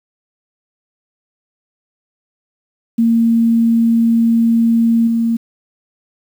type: tone with level steps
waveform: sine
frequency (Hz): 229.9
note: A#3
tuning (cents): -24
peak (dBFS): -9 / -12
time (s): 2.98-5.37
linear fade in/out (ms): 10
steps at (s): 5.07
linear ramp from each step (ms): 5
effects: 7-bit